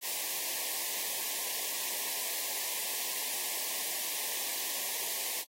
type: band-stop noise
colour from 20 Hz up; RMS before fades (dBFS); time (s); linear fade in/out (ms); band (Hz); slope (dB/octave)
white; -35; 0.01-5.45; 50; 1100 to 1700; 96
effects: high-pass 400 Hz 12 dB/octave + AAC 48 kbps